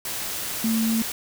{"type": "tone in noise", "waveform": "sine", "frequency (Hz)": 224.6, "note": "A3", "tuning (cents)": 36, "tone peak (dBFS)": -20, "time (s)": [0.64, 1.02], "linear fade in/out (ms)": 2, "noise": "white", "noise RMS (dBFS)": -30, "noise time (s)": [0.05, 1.12], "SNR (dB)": 7, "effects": []}